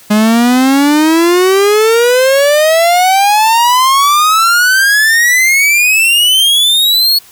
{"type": "exponential sweep", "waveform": "45% pulse", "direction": "up", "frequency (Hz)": [207.7, 4400], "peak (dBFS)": -6, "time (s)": [0.1, 7.19], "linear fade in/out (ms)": 10, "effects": ["white hiss -40 dBFS RMS until 7.31 s"]}